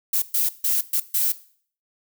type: noise bursts at uneven times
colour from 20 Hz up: violet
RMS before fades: -21 dBFS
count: 5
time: 0.13-0.22 / 0.34-0.49 / 0.64-0.81 / 0.93-1 / 1.14-1.32 s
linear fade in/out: 5 ms
effects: noise-tail reverb RT60 0.5 s tail -17 dB re dry

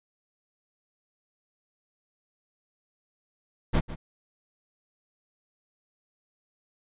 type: noise with echo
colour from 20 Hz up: brown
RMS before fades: -20 dBFS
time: 3.73-3.81 s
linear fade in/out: 20 ms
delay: 150 ms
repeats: 1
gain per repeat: -14 dB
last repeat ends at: 3.96 s
effects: resampled to 8000 Hz

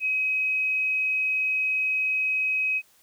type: tone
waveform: sine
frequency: 2537 Hz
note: D#7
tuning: 33 cents sharp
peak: -22 dBFS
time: 0-2.82 s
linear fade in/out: 50 ms
effects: white hiss -60 dBFS RMS until 3.02 s

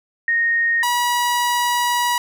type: tone pair in turn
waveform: sine / sawtooth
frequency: 1857 / 967.6 Hz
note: A#6 / B5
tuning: -7 / -36 cents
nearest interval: major seventh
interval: 1129 cents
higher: first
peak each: -15 / -13 dBFS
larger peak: second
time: 0.28-0.83 / 0.83-2.18 s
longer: second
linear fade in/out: 2 ms
effects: none

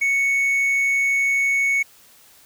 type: tone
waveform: triangle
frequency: 2217 Hz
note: C#7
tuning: in tune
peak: -15 dBFS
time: 0.01-1.83 s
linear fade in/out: 10 ms
effects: white hiss -51 dBFS RMS until 2.45 s

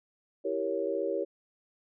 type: chord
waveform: sine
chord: E diminished seventh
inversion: none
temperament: equal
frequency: 329.6 / 392 / 466.2 / 554.4 Hz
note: E4 / G4 / Bb4 / Db5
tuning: 0 / 0 / 0 / 0 cents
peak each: -36 / -33 / -34 / -33 dBFS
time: 0.44-1.25 s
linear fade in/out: 20 ms
effects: none

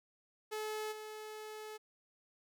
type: tone with level steps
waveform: sawtooth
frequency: 430 Hz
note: A4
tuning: 40 cents flat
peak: -34 / -41 dBFS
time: 0.51-1.78 s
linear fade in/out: 20 ms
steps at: 0.91 s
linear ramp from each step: 20 ms
effects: none

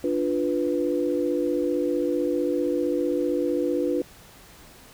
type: chord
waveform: sine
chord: B diminished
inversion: first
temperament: equal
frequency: 293.7 / 349.2 / 493.9 Hz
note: D4 / F4 / B4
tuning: 0 / 0 / 0 cents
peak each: -26 dBFS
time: 0.04-4.02 s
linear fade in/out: 2 ms
effects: pink hiss -49 dBFS RMS until 4.93 s

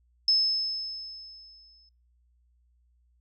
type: tone with exponential decay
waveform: sine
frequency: 5220 Hz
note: E8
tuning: 18 cents flat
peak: -18 dBFS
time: 0.28-1.89 s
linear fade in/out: 2 ms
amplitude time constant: 350 ms
effects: noise-tail reverb RT60 0.3 s tail -24 dB re dry + added 60 Hz sine -63 dBFS peak until 3.2 s

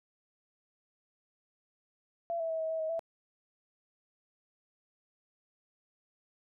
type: tone with pitch steps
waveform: sine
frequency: 678 / 655 / 646 / 640 / 646 / 634 / 661 Hz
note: E5 / E5 / E5 / D#5 / E5 / D#5 / E5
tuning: +49 / -11 / -35 / +49 / -35 / +32 / +5 cents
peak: -31 dBFS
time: 2.3-2.993 s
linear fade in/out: 0 ms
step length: 99 ms
effects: none

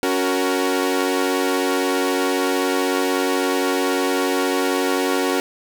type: chord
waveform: sawtooth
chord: F# major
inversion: second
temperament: equal with one note detuned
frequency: 278.9 / 370 / 466.2 Hz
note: C#4 / F#4 / A#4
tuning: +11 / 0 / 0 cents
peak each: -18 / -18 / -20 dBFS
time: 0.03-5.4 s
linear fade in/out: 0 ms
effects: none

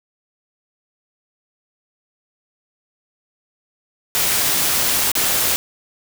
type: noise with dropouts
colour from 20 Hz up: white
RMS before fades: -18 dBFS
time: 4.15-5.56 s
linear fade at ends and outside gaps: 0 ms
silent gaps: 5.117-5.153 s
effects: none

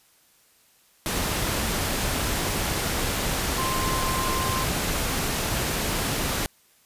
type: tone in noise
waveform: sine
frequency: 1046.5 Hz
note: C6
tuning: in tune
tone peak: -28 dBFS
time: 3.58-4.64 s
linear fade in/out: 0 ms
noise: pink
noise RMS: -26 dBFS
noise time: 1.06-6.46 s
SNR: -5 dB
effects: white hiss -60 dBFS RMS until 6.85 s + resampled to 32000 Hz

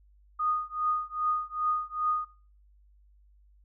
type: tone with tremolo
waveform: sine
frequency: 1235 Hz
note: D#6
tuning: 13 cents flat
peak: -23 dBFS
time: 0.39-2.25 s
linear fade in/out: 10 ms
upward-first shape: triangle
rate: 2.5 Hz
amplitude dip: 100%
effects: noise-tail reverb RT60 0.4 s tail -19 dB re dry + added 50 Hz sine -57 dBFS peak until 3.64 s

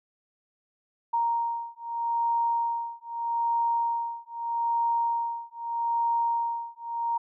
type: beating tone pair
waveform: sine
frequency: 932.3 / 933.1 Hz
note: A#5 / A#5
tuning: 0 / +1 cents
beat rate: 0.8 Hz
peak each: -28 dBFS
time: 1.13-7.18 s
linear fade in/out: 10 ms
effects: none

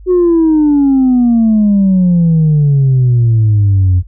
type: exponential sweep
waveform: sine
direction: down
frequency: 370 to 88.2 Hz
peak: -4 dBFS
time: 0.06-4.03 s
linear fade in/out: 50 ms
effects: tanh soft clip ceiling -4 dBFS + added 50 Hz sine -31 dBFS peak until 4.07 s

